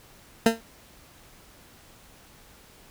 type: tone with exponential decay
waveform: 20% pulse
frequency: 227 Hz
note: A#3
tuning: 46 cents flat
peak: -8 dBFS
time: 0.46-0.61 s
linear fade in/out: 2 ms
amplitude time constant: 31 ms
effects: pink hiss -53 dBFS RMS until 2.9 s